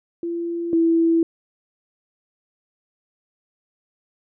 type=tone pair in turn; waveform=sine; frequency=340 / 330.9 Hz; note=F4 / E4; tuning=-46 / +7 cents; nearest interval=unison; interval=47 cents; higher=first; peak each=-23 / -14 dBFS; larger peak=second; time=0.23-0.73 / 0.73-1.23 s; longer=neither; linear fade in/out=2 ms; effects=none